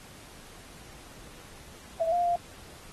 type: tone with pitch steps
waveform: sine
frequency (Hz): 657 / 702 / 696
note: E5 / F5 / F5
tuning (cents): -6 / +9 / -6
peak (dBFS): -23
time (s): 2-2.36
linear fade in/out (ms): 5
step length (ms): 120
effects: pink hiss -50 dBFS RMS until 2.92 s + AAC 32 kbps